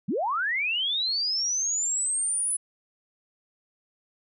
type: linear sweep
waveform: sine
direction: up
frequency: 146.83 to 10130 Hz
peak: -24 dBFS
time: 0.08-2.57 s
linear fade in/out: 10 ms
effects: none